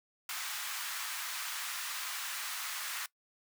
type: high-pass noise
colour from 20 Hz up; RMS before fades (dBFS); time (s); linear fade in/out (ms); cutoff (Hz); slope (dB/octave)
pink; -39; 0.29-3.06; 2; 1100; 24
effects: noise-tail reverb RT60 0.1 s tail -20 dB re dry